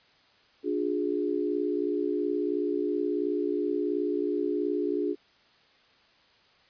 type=chord; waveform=sine; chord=D diminished; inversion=none; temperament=equal with one note detuned; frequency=293.7 / 356.6 / 415.3 Hz; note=D4 / F4 / Ab4; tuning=0 / +36 / 0 cents; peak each=-30 dBFS; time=0.63-5.16 s; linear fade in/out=50 ms; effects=white hiss -61 dBFS RMS until 6.69 s + resampled to 11025 Hz